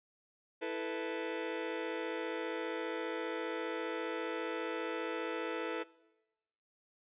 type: chord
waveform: sawtooth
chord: E suspended fourth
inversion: none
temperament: just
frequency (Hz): 329.6 / 439.5 / 494.4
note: E4 / A4 / B4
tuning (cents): 0 / -2 / +2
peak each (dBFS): -37 / -36 / -35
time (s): 0.61-5.84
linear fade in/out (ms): 20
effects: noise-tail reverb RT60 1.0 s tail -21 dB re dry + resampled to 8000 Hz